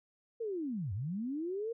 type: linear two-way sweep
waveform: sine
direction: down then up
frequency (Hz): 473.2 to 87.9 to 473.2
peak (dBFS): -34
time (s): 0.4-1.73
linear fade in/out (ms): 10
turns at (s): 0.93
effects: none